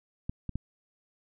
clicks, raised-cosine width 5 ms, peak -20 / -22 / -19 dBFS, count 3, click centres 0.295 / 0.493 / 0.556 s, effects none

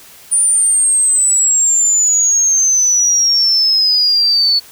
sine exponential sweep, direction down, 9410 to 4428 Hz, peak -9 dBFS, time 0.31-4.6 s, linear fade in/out 20 ms, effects white hiss -40 dBFS RMS until 4.71 s

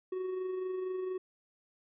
triangle tone with amplitude modulation, 371.4 Hz, F#4, 7 cents sharp, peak -30 dBFS, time 0.12-1.18 s, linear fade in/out 5 ms, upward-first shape sine, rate 24.3 Hz, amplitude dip 35%, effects resampled to 8000 Hz

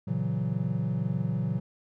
triangle chord, F# dominant seventh, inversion first, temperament equal, 116.54 / 138.59 / 164.81 / 185 Hz, A#2 / C#3 / E3 / F#3, 0 / 0 / 0 / 0 cents, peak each -30 dBFS, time 0.07-1.6 s, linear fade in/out 10 ms, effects none

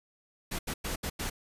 pink noise bursts at uneven times, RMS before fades -34 dBFS, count 5, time 0.51-0.59 / 0.67-0.74 / 0.84-0.96 / 1.03-1.1 / 1.19-1.3 s, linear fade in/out 10 ms, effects resampled to 32000 Hz

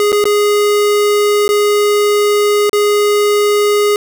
square tone with dropouts, 413.9 Hz, G#4, 6 cents flat, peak -10 dBFS, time 0-3.96 s, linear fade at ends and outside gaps 1 ms, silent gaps 0.12-0.127 / 0.241-0.254 / 1.48-1.49 / 2.695-2.73 s, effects none

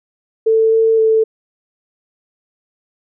sine tone with pitch steps, 444.9 / 447.8 / 442.2 Hz, A4 / A4 / A4, +19 / +30 / +9 cents, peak -9 dBFS, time 0.46-1.24 s, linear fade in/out 10 ms, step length 260 ms, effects none

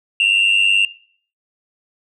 sine tone pair together, 2708 / 2807 Hz, E7 / F7, +46 / +8 cents, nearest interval minor second, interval 62 cents, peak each -13 dBFS, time 0.2-0.85 s, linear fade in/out 2 ms, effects noise-tail reverb RT60 0.5 s tail -19 dB re dry + tanh soft clip ceiling -8 dBFS

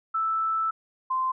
sine tone pair in turn, 1318.5 / 1038.9 Hz, E6 / C6, 0 / -13 cents, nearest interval major third, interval 413 cents, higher first, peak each -23 dBFS, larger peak neither, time 0.14-0.71 / 1.1-1.32 s, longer first, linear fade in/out 10 ms, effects none

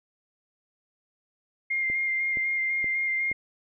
sine tone with vibrato, 2111 Hz, C7, 15 cents sharp, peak -24 dBFS, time 1.7-3.33 s, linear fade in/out 10 ms, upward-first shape square, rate 4 Hz, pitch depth 13 cents each way
click train, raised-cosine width 2 ms, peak -27 dBFS, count 4, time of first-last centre 1.9-3.315 s, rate 2.12 Hz
effects none

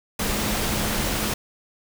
sine tone in noise, 211.6 Hz, G#3, 33 cents sharp, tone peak -31 dBFS, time 0.19-1.34 s, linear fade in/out 5 ms, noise pink, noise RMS -25 dBFS, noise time 0.19-1.34 s, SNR -9 dB, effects none

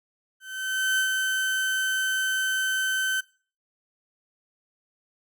35% pulse tone with ADSR envelope, 1535 Hz, G6, 37 cents flat, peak -19 dBFS, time 0.4-3.21 s, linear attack 580 ms, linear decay 95 ms, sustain -3 dB, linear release 12 ms, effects noise-tail reverb RT60 0.4 s tail -21 dB re dry

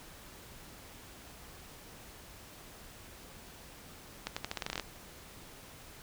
accelerating click train, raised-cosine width 0.2 ms, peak -17 dBFS, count 12, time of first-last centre 4.27-4.797 s, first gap 95 ms, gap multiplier 0.85, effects pink hiss -52 dBFS RMS until 6.02 s

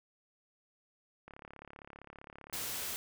click train, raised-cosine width 0.5 ms, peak -34 dBFS, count 49, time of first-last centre 1.28-2.64 s, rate 35.3 Hz
white noise, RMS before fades -39 dBFS, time 2.53-2.96 s, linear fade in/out 0 ms
effects none

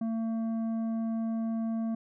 sine tone with tanh clipping, 225.5 Hz, A3, 43 cents sharp, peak -30 dBFS, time 0.01-1.95 s, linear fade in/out 5 ms, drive 8 dB, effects none

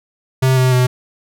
square tone with pitch steps, 130.81 / 128.41 / 126.06 Hz, C3 / C3 / B2, 0 / -32 / +36 cents, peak -11 dBFS, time 0.42-0.87 s, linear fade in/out 10 ms, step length 150 ms, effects none

